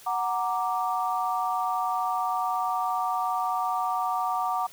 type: chord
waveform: sine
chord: Gb augmented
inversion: none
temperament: equal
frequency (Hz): 740 / 932.3 / 1174.7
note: Gb5 / Bb5 / D6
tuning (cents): 0 / 0 / 0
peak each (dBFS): -28 / -30 / -29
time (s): 0.06-4.67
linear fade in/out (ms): 10
effects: white hiss -50 dBFS RMS until 4.72 s